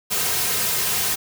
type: noise with comb filter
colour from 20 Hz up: white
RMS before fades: -22 dBFS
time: 0.1-1.16 s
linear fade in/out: 20 ms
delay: 3.5 ms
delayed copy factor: -0.6
effects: none